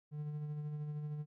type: tone with tremolo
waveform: triangle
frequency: 149.5 Hz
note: D3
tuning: 31 cents sharp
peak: -35 dBFS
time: 0.11-1.26 s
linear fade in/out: 50 ms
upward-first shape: sine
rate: 13 Hz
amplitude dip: 35%
effects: none